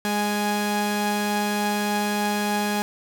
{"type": "tone pair together", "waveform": "sawtooth", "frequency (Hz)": [206.8, 830.6], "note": ["G#3", "G#5"], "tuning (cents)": [-7, 0], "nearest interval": "2 octaves", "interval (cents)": 2407, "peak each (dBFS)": [-20, -22], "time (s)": [0.05, 2.82], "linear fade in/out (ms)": 0, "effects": []}